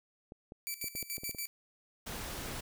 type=clicks; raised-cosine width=2 ms; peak=-33 dBFS; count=9; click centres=0.321 / 0.521 / 0.842 / 0.952 / 1.028 / 1.181 / 1.235 / 1.294 / 1.348 s
type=tone with tremolo; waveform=5% pulse; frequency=2320 Hz; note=D7; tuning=22 cents flat; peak=-26 dBFS; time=0.67-1.47 s; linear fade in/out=0 ms; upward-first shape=square; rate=7 Hz; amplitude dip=80%
type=noise; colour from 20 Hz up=pink; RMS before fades=-41 dBFS; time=2.06-2.61 s; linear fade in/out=10 ms
effects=none